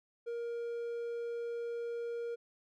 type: tone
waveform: triangle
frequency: 470 Hz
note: A#4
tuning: 14 cents sharp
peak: -34 dBFS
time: 0.26-2.36 s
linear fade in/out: 20 ms
effects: none